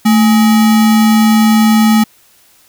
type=tone with sample-and-hold; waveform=sine; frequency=220 Hz; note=A3; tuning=in tune; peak=-5 dBFS; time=0.05-2.04 s; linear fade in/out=10 ms; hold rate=1050 Hz; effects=white hiss -48 dBFS RMS until 2.68 s